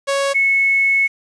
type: tone pair in turn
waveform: sawtooth / sine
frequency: 554.4 / 2197 Hz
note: C#5 / C#7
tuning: 0 / -16 cents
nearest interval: 2 octaves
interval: 2384 cents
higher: second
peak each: -12 dBFS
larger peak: neither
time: 0.07-0.34 / 0.34-1.08 s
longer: second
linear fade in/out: 20 ms
effects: resampled to 22050 Hz + 7-bit